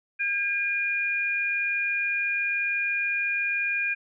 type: tone pair together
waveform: sine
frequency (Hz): 1613 / 2427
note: G6 / D#7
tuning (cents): +49 / -44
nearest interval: perfect fifth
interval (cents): 707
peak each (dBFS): -29 / -25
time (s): 0.19-3.95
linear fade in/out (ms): 20
effects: none